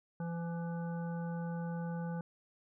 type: harmonic tone with a mistuned harmonic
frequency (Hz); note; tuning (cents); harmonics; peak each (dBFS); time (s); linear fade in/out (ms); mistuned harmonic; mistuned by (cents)
169.4; E3; +48; 1 / 3 / 5 / 7 / 9; -36 / -46 / -48 / -57 / -53; 0.2-2.21; 2; 9; -38
effects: none